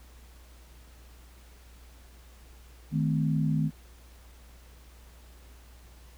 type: tone cluster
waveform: sine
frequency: 155 / 216.4 / 255.9 Hz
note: D#3 / A3 / C4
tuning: -6 / -29 / -38 cents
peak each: -25 / -31 / -32 dBFS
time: 2.91-3.71 s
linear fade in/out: 50 ms
effects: added 60 Hz sine -50 dBFS peak until 6.17 s + pink hiss -58 dBFS RMS until 6.17 s